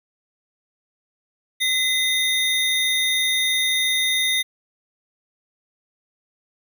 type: tone pair together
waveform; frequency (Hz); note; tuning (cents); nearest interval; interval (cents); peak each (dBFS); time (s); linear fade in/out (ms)
square; 2038 / 3673; C7 / A#7; -46 / -26; minor seventh; 1020; -23 / -21; 1.6-4.43; 20
effects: none